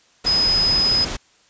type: tone in noise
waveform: sine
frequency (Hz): 5040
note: D#8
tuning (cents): +21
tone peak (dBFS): -15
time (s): 0.26-1.05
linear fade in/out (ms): 10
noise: pink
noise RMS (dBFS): -27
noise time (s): 0.24-1.17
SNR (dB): +9
effects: white hiss -56 dBFS RMS until 1.49 s + resampled to 16000 Hz